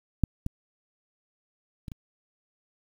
clicks, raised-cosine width 5 ms, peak -9 / -17 / -25 / -27 dBFS, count 4, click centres 0.237 / 0.464 / 1.882 / 1.918 s, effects 8-bit

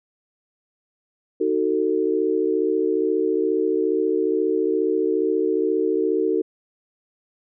sine chord, D# diminished, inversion none, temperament just, 311.1 / 373.4 / 448 Hz, D#4 / F#4 / A4, 0 / +16 / +31 cents, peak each -24 / -22 / -22 dBFS, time 1.4-6.42 s, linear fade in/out 10 ms, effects none

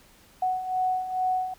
sine beating tone pair, 740 / 742.3 Hz, F#5 / F#5, 0 / +5 cents, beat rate 2.3 Hz, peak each -31 / -25 dBFS, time 0.42-1.54 s, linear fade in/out 5 ms, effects pink hiss -56 dBFS RMS until 1.58 s

